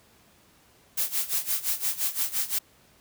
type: noise with tremolo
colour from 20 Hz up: blue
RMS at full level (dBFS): -25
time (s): 0.97-2.59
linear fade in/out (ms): 10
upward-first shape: sine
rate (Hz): 5.8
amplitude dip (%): 85
effects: pink hiss -59 dBFS RMS until 3 s + high-pass 60 Hz 12 dB/octave